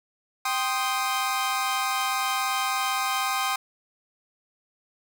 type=chord; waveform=sawtooth; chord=C minor; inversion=second; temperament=equal; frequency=784 / 1046.5 / 1244.5 Hz; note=G5 / C6 / Eb6; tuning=0 / 0 / 0 cents; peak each=-25 dBFS; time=0.45-3.56 s; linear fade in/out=5 ms; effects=none